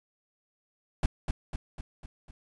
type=noise with echo; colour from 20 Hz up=brown; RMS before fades=-23 dBFS; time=1.03-1.06 s; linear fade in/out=2 ms; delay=250 ms; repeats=5; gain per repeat=-5 dB; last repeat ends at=2.31 s; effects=resampled to 22050 Hz